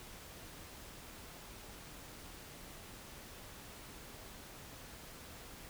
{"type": "silence", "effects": ["pink hiss -52 dBFS RMS until 5.69 s"]}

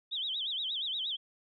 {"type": "tone with vibrato", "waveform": "sine", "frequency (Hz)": 3427, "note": "A7", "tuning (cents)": -46, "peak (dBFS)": -32, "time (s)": [0.11, 1.17], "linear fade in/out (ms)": 20, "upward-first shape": "sine", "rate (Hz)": 8.5, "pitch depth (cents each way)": 210, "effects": []}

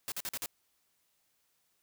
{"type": "noise bursts", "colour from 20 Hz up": "white", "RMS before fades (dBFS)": -37, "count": 5, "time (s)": [0.08, 0.459], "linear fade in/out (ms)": 0, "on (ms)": 39, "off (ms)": 46, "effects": ["white hiss -75 dBFS RMS until 1.82 s"]}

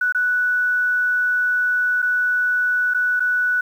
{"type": "tone with dropouts", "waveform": "sine", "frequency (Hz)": 1480, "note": "F#6", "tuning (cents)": 0, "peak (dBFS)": -16, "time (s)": [0.01, 3.61], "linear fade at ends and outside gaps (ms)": 5, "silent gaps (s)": [[0.124, 0.147], [2.02, 2.025], [2.938, 2.945], [3.197, 3.203]], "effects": ["8-bit"]}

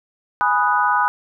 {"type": "chord", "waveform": "sine", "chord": "G# minor seventh", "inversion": "none", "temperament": "equal", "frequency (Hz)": [830.6, 987.8, 1244.5, 1480], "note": ["G#5", "B5", "D#6", "F#6"], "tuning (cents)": [0, 0, 0, 0], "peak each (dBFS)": [-21, -19, -20, -21], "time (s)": [0.41, 1.08], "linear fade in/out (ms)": 0, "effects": []}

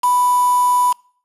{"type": "tone with quantisation", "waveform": "sine", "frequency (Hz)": 987.8, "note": "B5", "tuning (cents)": 0, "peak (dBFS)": -12, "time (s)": [0.03, 0.93], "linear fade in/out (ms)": 10, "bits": 4, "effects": ["noise-tail reverb RT60 0.5 s tail -26 dB re dry", "resampled to 32000 Hz"]}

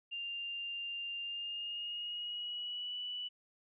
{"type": "tone with pitch glide", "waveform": "sine", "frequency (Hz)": [2794, 2960], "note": ["F7", "F#7"], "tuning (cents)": [0, 0], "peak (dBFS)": -38, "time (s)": [0.11, 3.29], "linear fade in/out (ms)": 20, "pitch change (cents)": 100, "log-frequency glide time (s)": [1.21, 2.97], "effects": []}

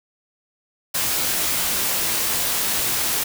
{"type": "noise with comb filter", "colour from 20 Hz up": "white", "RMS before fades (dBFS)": -22, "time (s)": [0.94, 3.24], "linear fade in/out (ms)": 10, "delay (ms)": 20, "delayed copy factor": -0.5, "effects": []}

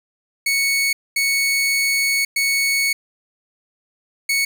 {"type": "tone bursts at uneven times", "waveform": "sawtooth", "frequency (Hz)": 2217, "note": "C#7", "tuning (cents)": 0, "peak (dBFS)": -13, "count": 4, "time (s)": [[0.46, 0.93], [1.16, 2.25], [2.36, 2.93], [4.29, 4.45]], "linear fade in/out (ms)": 5, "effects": []}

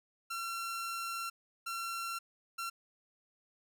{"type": "tone bursts at uneven times", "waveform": "sawtooth", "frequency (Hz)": 1361, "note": "F6", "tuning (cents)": -45, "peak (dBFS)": -33, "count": 3, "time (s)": [[0.3, 1.3], [1.66, 2.19], [2.58, 2.7]], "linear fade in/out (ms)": 10, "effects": []}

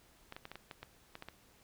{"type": "clicks", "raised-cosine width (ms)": 0.3, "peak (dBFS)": -29, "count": 10, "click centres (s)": [0.324, 0.365, 0.454, 0.516, 0.556, 0.712, 0.83, 1.154, 1.224, 1.286], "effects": ["pink hiss -65 dBFS RMS until 1.63 s"]}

